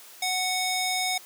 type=tone with band-pass filter; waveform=square; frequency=740 Hz; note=F#5; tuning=in tune; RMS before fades=-27 dBFS; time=0.22-1.18 s; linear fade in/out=5 ms; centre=5500 Hz; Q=0.6; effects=white hiss -48 dBFS RMS until 1.25 s + high-pass 300 Hz 12 dB/octave